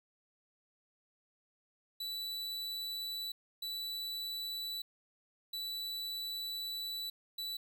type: tone bursts at uneven times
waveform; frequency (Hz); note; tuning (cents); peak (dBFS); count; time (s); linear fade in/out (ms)
45% pulse; 3958; B7; +3; -38; 4; 2-3.32 / 3.62-4.82 / 5.53-7.1 / 7.38-7.57; 5
effects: none